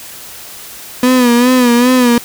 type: tone with vibrato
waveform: 35% pulse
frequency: 246.4 Hz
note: B3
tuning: 4 cents flat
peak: -5 dBFS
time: 1.03-2.18 s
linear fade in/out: 2 ms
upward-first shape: sine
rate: 2.5 Hz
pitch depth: 68 cents each way
effects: white hiss -31 dBFS RMS until 2.24 s